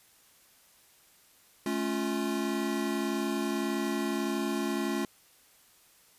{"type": "chord", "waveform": "square", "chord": "A augmented", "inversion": "none", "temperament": "equal with one note detuned", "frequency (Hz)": [215.5, 277.2, 349.2], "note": ["A3", "C#4", "E#4"], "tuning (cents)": [-36, 0, 0], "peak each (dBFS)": -34, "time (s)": [1.66, 5.05], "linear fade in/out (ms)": 2, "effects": ["white hiss -61 dBFS RMS until 6.18 s", "resampled to 32000 Hz"]}